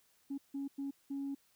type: tone bursts at uneven times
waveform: sine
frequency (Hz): 277.2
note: C#4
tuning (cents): 0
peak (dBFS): -35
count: 4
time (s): 0.3-0.38 / 0.54-0.68 / 0.78-0.91 / 1.1-1.35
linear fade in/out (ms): 10
effects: tanh soft clip ceiling -33 dBFS + white hiss -71 dBFS RMS until 1.55 s